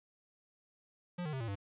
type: tone with pitch steps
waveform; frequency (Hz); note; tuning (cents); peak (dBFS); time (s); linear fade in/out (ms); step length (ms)
square; 177 / 153.2 / 132.6 / 114.77 / 99.34; F3 / D#3 / C3 / A#2 / G2; +23 / -27 / +23 / -27 / +24; -37; 1.18-1.555; 10; 75
effects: resampled to 8000 Hz + 11-bit